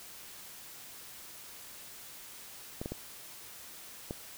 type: clicks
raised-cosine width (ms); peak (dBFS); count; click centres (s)
2; -23; 4; 2.815 / 2.859 / 2.92 / 4.109
effects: white hiss -49 dBFS RMS until 4.37 s